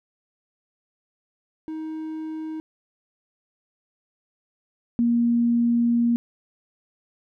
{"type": "tone pair in turn", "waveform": ["triangle", "sine"], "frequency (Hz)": [315.2, 236.1], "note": ["D#4", "A#3"], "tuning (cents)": [23, 22], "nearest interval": "perfect fourth", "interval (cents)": 501, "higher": "first", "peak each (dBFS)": [-27, -17], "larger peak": "second", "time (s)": [[1.68, 2.6], [4.99, 6.16]], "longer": "second", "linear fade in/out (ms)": 0, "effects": []}